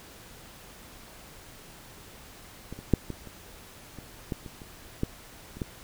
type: clicks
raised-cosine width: 3 ms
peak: -24 / -28 / -6 / -21 / -30 / -29 / -17 / -28 / -30 / -13 / -30 / -17 dBFS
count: 12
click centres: 2.726 / 2.79 / 2.937 / 3.103 / 3.273 / 3.987 / 4.322 / 4.462 / 4.618 / 5.034 / 5.57 / 5.618 s
effects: pink hiss -49 dBFS RMS until 5.83 s